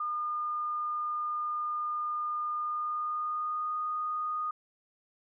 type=tone with pitch glide; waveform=sine; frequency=1214 to 1233.8 Hz; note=D#6 to D#6; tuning=-43 to -15 cents; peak=-30 dBFS; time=0-4.51 s; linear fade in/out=5 ms; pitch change=+28 cents; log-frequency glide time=2.55-3.77 s; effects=none